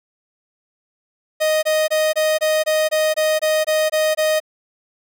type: tone bursts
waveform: 45% pulse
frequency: 622.3 Hz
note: D#5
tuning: in tune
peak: -15 dBFS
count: 12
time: 1.4-4.402 s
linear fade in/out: 20 ms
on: 230 ms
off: 22 ms
effects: none